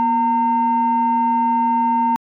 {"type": "tone pair together", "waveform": "sine", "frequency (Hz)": [240.9, 914], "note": ["B3", "A#5"], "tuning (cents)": [-43, -34], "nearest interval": "octave + major seventh", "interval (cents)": 2309, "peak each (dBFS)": [-20, -14], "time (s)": [0, 2.16], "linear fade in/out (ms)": 0, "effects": ["tanh soft clip ceiling -9 dBFS"]}